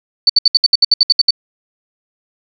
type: tone bursts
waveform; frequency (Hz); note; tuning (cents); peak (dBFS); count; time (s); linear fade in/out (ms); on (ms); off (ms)
sine; 4519; C#8; +33; -5; 12; 0.27-1.307; 2; 25; 67
effects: none